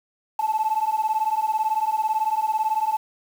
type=beating tone pair; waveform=sine; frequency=862 / 880 Hz; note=A5 / A5; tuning=-36 / 0 cents; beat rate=18 Hz; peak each=-22 dBFS; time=0.39-2.97 s; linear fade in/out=5 ms; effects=tanh soft clip ceiling -15 dBFS + 7-bit